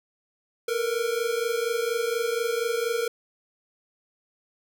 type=tone pair together; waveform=square; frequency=454.2 / 478.4 Hz; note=A#4 / A#4; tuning=-45 / +45 cents; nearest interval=minor second; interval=90 cents; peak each=-28 dBFS; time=0.68-3.08 s; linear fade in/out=5 ms; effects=none